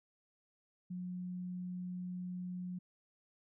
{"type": "tone", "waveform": "sine", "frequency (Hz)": 180.5, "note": "F#3", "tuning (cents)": -43, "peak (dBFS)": -39, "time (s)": [0.9, 2.79], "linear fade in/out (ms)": 10, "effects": []}